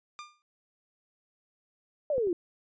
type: tone with exponential decay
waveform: sawtooth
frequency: 1200 Hz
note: D6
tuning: 37 cents sharp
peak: -34 dBFS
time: 0.19-0.42 s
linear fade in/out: 0 ms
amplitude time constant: 50 ms
type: exponential sweep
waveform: sine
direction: down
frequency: 622.3 to 329.6 Hz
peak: -25 dBFS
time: 2.1-2.33 s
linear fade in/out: 2 ms
type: clicks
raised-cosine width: 2 ms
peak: -26 / -34 dBFS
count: 2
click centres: 2.181 / 2.272 s
effects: resampled to 16000 Hz